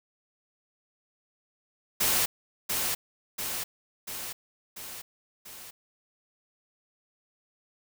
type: noise with echo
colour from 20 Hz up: white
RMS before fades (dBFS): -25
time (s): 2-2.26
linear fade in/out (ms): 10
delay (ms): 690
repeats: 5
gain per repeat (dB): -4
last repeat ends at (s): 5.71
effects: none